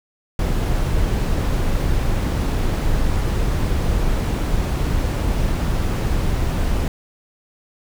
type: noise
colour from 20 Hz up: brown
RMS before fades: -19 dBFS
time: 0.39-6.88 s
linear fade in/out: 2 ms
effects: none